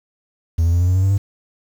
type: tone with pitch steps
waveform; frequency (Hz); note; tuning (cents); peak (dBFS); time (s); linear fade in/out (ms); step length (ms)
triangle; 82.41 / 84.63 / 86.91 / 89.25 / 91.65 / 94.12 / 96.65 / 99.26; E2 / E2 / F2 / F2 / F#2 / F#2 / G2 / G2; 0 / +46 / -8 / +38 / -16 / +30 / -24 / +22; -10; 0.58-1.18; 10; 75
effects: tanh soft clip ceiling -6 dBFS + 7-bit